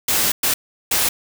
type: noise bursts at uneven times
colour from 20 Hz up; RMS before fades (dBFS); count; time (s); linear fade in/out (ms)
white; -18; 3; 0.08-0.32 / 0.43-0.54 / 0.91-1.09; 5
effects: none